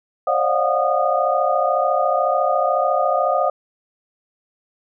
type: tone cluster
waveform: sine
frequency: 541 / 603 / 701 / 735 / 1229 Hz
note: C#5 / D5 / F5 / F#5 / D#6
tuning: -42 / +46 / +6 / -12 / -22 cents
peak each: -22 dBFS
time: 0.27-3.5 s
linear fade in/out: 5 ms
effects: none